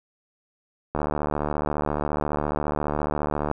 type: click train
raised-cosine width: 1 ms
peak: -11 dBFS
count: 192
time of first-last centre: 0.95-3.514 s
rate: 74.5 Hz
effects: none